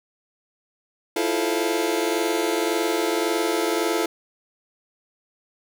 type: chord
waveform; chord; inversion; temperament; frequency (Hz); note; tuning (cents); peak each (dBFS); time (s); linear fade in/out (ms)
sawtooth; F major seventh; third; just; 327.4 / 349.2 / 436.5 / 523.8; E4 / F4 / A4 / C5; -12 / 0 / -14 / +2; -22 / -22 / -21 / -27; 1.16-4.06; 5
effects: none